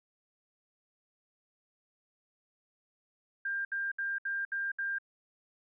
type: tone bursts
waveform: sine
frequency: 1595 Hz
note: G6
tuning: 30 cents sharp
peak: -31 dBFS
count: 6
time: 3.45-4.985 s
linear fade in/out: 5 ms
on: 200 ms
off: 67 ms
effects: none